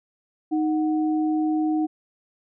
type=tone pair together; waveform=sine; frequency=311.1 / 738.5 Hz; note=D#4 / F#5; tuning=0 / -3 cents; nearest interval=octave + minor third; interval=1497 cents; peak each=-20 / -31 dBFS; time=0.51-1.87 s; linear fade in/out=20 ms; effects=none